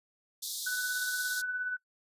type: high-pass noise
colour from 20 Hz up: pink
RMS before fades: -37 dBFS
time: 0.42-1.42 s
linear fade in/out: 10 ms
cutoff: 3500 Hz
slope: 96 dB/octave
type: tone with tremolo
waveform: sine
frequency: 1494 Hz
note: F#6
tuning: 16 cents sharp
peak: -29 dBFS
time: 0.66-1.77 s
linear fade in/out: 10 ms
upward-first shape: triangle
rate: 17 Hz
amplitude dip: 45%
effects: noise-tail reverb RT60 0.1 s tail -22 dB re dry + resampled to 32000 Hz